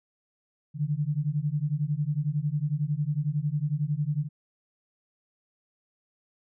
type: beating tone pair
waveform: sine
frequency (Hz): 143 / 154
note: D3 / D#3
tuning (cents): -46 / -17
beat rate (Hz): 11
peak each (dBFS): -28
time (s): 0.74-4.29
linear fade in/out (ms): 50
effects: none